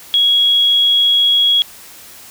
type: tone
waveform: sine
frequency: 3322 Hz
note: G#7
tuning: in tune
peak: -9 dBFS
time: 0.14-1.62 s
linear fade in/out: 0 ms
effects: white hiss -38 dBFS RMS until 2.3 s